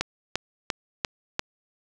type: click train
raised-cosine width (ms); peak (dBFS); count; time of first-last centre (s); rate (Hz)
0.2; -7; 5; 0.01-1.394; 2.89
effects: none